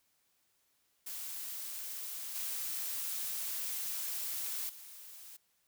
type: noise with level steps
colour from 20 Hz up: blue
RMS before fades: -42 / -38 / -51 dBFS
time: 1.06-5.37 s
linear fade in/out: 10 ms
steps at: 2.35 / 4.69 s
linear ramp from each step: 5 ms
effects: white hiss -75 dBFS RMS until 5.67 s